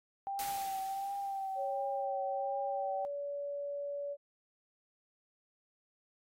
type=tone with vibrato; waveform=sine; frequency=784 Hz; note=G5; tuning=in tune; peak=-35 dBFS; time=0.27-3.05 s; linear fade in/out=0 ms; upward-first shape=triangle; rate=1.4 Hz; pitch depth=36 cents each way
type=noise with exponential decay; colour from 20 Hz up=white; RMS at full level=-41 dBFS; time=0.39-2.05 s; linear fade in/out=2 ms; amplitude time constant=360 ms
type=tone with pitch glide; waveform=sine; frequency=554.4 to 571 Hz; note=C#5 to D5; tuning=0 to -49 cents; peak=-36 dBFS; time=1.55-4.17 s; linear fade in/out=50 ms; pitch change=+51 cents; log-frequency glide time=2.48-3.01 s
effects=AAC 48 kbps